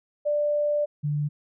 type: tone pair in turn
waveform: sine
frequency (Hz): 590 / 147.5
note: D5 / D3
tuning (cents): +8 / +8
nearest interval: 2 octaves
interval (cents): 2400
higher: first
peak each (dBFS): -21 / -23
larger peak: first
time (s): 0.25-0.86 / 1.03-1.29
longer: first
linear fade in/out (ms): 20
effects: none